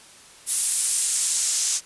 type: noise with band-pass filter sweep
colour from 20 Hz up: white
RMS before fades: -23 dBFS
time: 0.46-1.81 s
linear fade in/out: 50 ms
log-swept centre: 10000 to 6600 Hz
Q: 1.8
effects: white hiss -48 dBFS RMS until 1.85 s + resampled to 24000 Hz